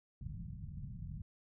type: low-pass noise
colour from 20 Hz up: white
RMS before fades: -45 dBFS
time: 0.21-1.22 s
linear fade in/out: 2 ms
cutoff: 180 Hz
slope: 48 dB/octave
effects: none